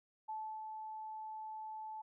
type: tone with ADSR envelope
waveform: sine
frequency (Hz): 870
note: A5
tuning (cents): -20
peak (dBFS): -39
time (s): 0.28-2.02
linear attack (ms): 16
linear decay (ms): 310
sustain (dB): -4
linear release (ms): 10
effects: none